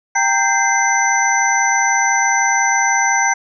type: tone cluster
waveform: sine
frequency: 791 / 917 / 1573 / 2070 / 6000 Hz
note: G5 / A#5 / G6 / C7 / F#8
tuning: +15 / -29 / +6 / -19 / +23 cents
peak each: -19 dBFS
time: 0.15-3.34 s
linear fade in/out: 10 ms
effects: none